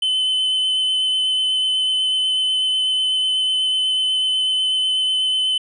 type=tone with vibrato; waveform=triangle; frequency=3042 Hz; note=F#7; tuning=47 cents sharp; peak=-15 dBFS; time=0.02-5.58 s; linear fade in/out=5 ms; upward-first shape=sine; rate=8.1 Hz; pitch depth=11 cents each way; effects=resampled to 24000 Hz